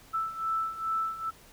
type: beating tone pair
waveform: sine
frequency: 1318.5 / 1320.9 Hz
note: E6 / E6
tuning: 0 / +3 cents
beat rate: 2.4 Hz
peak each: -34 / -30 dBFS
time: 0.13-1.31 s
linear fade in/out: 20 ms
effects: pink hiss -55 dBFS RMS until 1.52 s